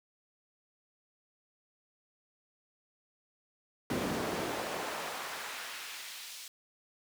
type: noise with high-pass filter sweep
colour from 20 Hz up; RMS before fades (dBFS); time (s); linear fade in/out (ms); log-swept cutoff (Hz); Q
brown; -38; 3.9-6.48; 2; 200 to 4300; 0.81
effects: none